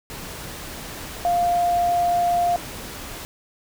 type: tone in noise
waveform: sine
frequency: 700 Hz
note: F5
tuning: 4 cents sharp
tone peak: -17 dBFS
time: 1.25-2.56 s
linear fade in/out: 0 ms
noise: pink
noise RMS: -35 dBFS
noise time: 0.1-3.25 s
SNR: +15 dB
effects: none